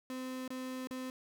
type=tone with dropouts; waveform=35% pulse; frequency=257.5 Hz; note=C4; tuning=28 cents flat; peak=-37 dBFS; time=0.1-1.1 s; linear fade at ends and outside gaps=1 ms; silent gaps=0.478-0.504 / 0.872-0.909 s; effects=none